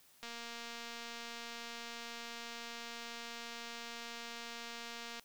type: click train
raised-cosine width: 0.2 ms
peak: -29 dBFS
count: 1163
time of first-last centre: 0.23-5.196 s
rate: 234 Hz
effects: white hiss -65 dBFS RMS until 5.24 s